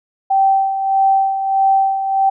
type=tone with tremolo; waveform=sine; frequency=777 Hz; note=G5; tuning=16 cents flat; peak=-9 dBFS; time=0.3-2.3 s; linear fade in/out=10 ms; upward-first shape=sine; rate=1.6 Hz; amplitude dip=60%; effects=none